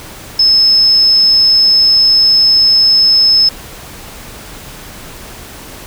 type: tone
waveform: sine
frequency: 5210 Hz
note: E8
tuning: 21 cents flat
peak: -5 dBFS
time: 0.39-3.49 s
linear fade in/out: 5 ms
effects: pink hiss -31 dBFS RMS until 5.86 s